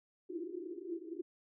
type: band-pass noise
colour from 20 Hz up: white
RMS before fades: -43 dBFS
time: 0.29-1.22 s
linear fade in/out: 10 ms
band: 320 to 380 Hz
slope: 96 dB/octave
effects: none